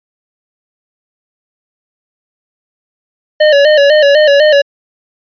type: tone with vibrato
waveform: square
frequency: 587.3 Hz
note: D5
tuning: in tune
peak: -5 dBFS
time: 3.4-4.62 s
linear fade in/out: 10 ms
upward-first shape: square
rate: 4 Hz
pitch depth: 66 cents each way
effects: resampled to 11025 Hz